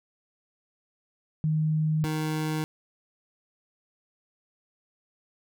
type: tone pair in turn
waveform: sine / 25% pulse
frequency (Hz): 155.56 / 155.56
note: D#3 / D#3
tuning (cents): 0 / 0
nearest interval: unison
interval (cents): 0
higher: neither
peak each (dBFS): -22 / -23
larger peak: first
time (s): 1.44-2.04 / 2.04-2.64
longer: neither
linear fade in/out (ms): 0
effects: none